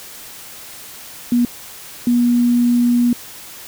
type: tone bursts at uneven times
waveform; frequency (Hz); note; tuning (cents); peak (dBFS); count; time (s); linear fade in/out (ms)
sine; 241.1; B3; -41; -11; 2; 1.32-1.45 / 2.07-3.13; 2
effects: white hiss -36 dBFS RMS until 3.67 s